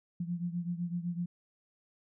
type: beating tone pair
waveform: sine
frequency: 171.9 / 179.8 Hz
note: F3 / F#3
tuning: -27 / -49 cents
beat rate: 7.9 Hz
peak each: -34 / -38 dBFS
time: 0.2-1.26 s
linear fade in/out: 5 ms
effects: none